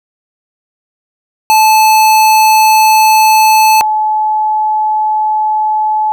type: tone pair in turn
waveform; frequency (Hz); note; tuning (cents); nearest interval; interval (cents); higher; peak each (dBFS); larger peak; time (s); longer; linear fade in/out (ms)
square / sine; 870 / 859.5; A5 / A5; -20 / -41; unison; 21; first; -5 / -9; first; 1.5-3.81 / 3.81-6.12; neither; 0
effects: none